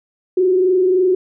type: tone with frequency modulation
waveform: sine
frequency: 369.4 Hz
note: F#4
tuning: 3 cents flat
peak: -11 dBFS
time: 0.37-1.15 s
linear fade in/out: 5 ms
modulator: 23.3 Hz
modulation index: 0.52
effects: none